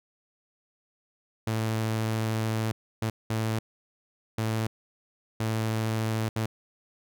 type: tone bursts at uneven times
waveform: sawtooth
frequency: 110.8 Hz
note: A2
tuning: 13 cents sharp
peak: -22 dBFS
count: 6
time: 1.47-2.72 / 3.02-3.1 / 3.3-3.59 / 4.38-4.67 / 5.4-6.29 / 6.36-6.46 s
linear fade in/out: 5 ms
effects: none